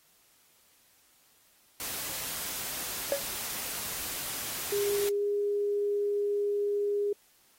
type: noise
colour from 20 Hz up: white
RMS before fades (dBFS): -36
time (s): 1.8-5.09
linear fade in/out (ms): 0
type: tone with exponential decay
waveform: triangle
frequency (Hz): 560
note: C#5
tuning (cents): +18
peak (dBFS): -19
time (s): 3.12-3.24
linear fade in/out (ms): 1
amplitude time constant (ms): 26
type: tone with pitch glide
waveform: sine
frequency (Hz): 406.3 to 408.9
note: G#4 to G#4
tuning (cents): -38 to -27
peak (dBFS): -26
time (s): 4.72-7.13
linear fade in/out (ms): 5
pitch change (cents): +11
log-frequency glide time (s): 5.16-5.22
effects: white hiss -64 dBFS RMS until 7.58 s + AAC 48 kbps